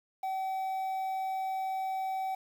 triangle tone with quantisation, 763 Hz, G5, 47 cents flat, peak -29 dBFS, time 0.23-2.35 s, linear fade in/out 5 ms, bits 9, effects none

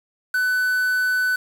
triangle tone with quantisation, 1500 Hz, F#6, 23 cents sharp, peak -16 dBFS, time 0.34-1.36 s, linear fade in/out 5 ms, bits 6, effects none

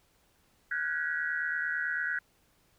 sine tone cluster, 1431 / 1500 / 1658 / 1927 Hz, F6 / F#6 / G#6 / B6, +42 / +23 / -3 / -43 cents, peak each -38 / -33 / -34 / -37 dBFS, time 0.71-2.19 s, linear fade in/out 5 ms, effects pink hiss -68 dBFS RMS until 2.78 s

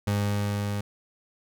30% pulse tone with level ramp, 102.3 Hz, G#2, 26 cents flat, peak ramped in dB -20 to -25 dBFS, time 0.07-0.81 s, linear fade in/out 5 ms, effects none

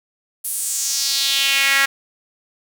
sawtooth tone with high-pass filter sweep, 274.4 Hz, C#4, 17 cents flat, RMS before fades -19 dBFS, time 0.44-1.86 s, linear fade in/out 10 ms, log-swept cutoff 11000 to 1700 Hz, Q 2.7, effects none

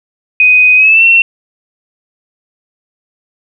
sine tone with pitch glide, 2500 to 2711 Hz, D#7 to E7, +8 to +48 cents, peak -3 dBFS, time 0.4-1.22 s, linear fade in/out 2 ms, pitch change +140 cents, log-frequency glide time 0.76-1.04 s, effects none

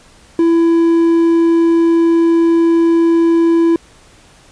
triangle tone with quantisation, 333.6 Hz, E4, 21 cents sharp, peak -6 dBFS, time 0.39-3.76 s, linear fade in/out 2 ms, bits 6, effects pink hiss -45 dBFS RMS until 4.51 s + resampled to 22050 Hz

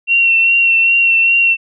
sine tone with vibrato, 2725 Hz, F7, 43 cents flat, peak -8 dBFS, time 0.07-1.57 s, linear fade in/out 50 ms, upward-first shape triangle, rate 2.5 Hz, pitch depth 27 cents each way, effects none

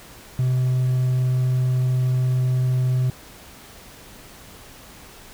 triangle tone with hard clipping, 127.6 Hz, C3, 43 cents flat, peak -18 dBFS, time 0.39-3.1 s, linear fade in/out 2 ms, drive 5 dB, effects pink hiss -44 dBFS RMS until 5.33 s

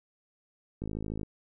click train, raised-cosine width 3 ms, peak -23 dBFS, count 23, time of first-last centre 0.82-1.232 s, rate 53.4 Hz, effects none

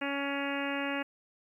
harmonic tone, 280 Hz, C#4, 18 cents sharp, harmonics 1 / 2 / 3 / 4 / 5 / 6 / 7 / 8 / 9 / 10, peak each -35 / -38 / -41 / -43 / -42 / -40 / -42 / -44 / -42 / -42 dBFS, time 0.01-1.03 s, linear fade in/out 10 ms, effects 11-bit

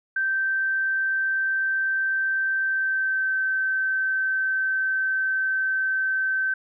sine tone with pitch glide, 1558 to 1543.7 Hz, G6 to G6, -11 to -27 cents, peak -21 dBFS, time 0.16-6.54 s, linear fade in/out 5 ms, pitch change -16 cents, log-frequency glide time 2.62-3.34 s, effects none

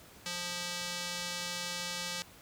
square tone with band-pass filter, 176.3 Hz, F3, 17 cents sharp, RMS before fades -38 dBFS, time 0.26-2.22 s, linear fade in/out 0 ms, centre 4900 Hz, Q 1, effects pink hiss -55 dBFS RMS until 2.41 s + high-pass 60 Hz 12 dB/octave

